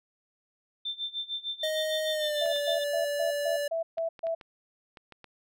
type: tone with tremolo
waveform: sine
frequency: 3565 Hz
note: A7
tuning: 22 cents sharp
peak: -29 dBFS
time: 0.85-2.84 s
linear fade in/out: 5 ms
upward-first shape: sine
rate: 6.6 Hz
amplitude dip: 90%
type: tone with pitch glide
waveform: square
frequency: 624 to 578.9 Hz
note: D#5 to D5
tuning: +5 to -25 cents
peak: -29 dBFS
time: 1.63-3.68 s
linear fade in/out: 5 ms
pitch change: -130 cents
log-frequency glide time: 2.1-2.49 s
type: tone bursts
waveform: sine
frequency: 659.3 Hz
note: E5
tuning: in tune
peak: -27 dBFS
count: 8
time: 2.41-4.35 s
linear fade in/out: 10 ms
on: 120 ms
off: 140 ms
type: clicks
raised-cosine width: 0.3 ms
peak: -31 dBFS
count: 9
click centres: 2.46 / 2.562 / 3.982 / 4.192 / 4.269 / 4.412 / 4.972 / 5.123 / 5.243 s
effects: none